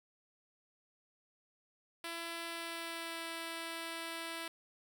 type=tone with pitch glide; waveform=5% pulse; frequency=335.2 to 331 Hz; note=E4 to E4; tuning=+29 to +7 cents; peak=-29 dBFS; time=2.04-4.48 s; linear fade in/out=2 ms; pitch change=-22 cents; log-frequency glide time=2.49-3.26 s; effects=none